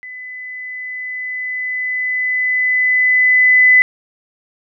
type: tone with level ramp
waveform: sine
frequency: 2007 Hz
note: B6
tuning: 27 cents sharp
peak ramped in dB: -29 to -5 dBFS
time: 0.03-3.82 s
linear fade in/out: 0 ms
effects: none